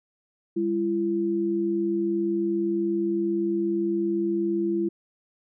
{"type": "tone pair together", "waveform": "sine", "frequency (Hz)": [201.1, 338.5], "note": ["G3", "E4"], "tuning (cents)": [44, 46], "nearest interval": "major sixth", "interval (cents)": 902, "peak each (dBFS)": [-29, -23], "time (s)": [0.56, 4.89], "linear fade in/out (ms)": 10, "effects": []}